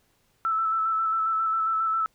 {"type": "tone with vibrato", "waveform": "sine", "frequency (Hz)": 1318.5, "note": "E6", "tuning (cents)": 0, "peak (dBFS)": -22, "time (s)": [0.45, 2.06], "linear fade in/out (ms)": 0, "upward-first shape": "square", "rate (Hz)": 7.4, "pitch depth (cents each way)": 18, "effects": ["pink hiss -67 dBFS RMS until 2.14 s"]}